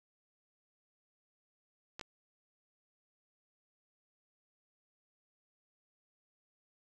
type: clicks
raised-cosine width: 0.2 ms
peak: -25 dBFS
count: 2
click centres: 1.995 / 2.012 s
effects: none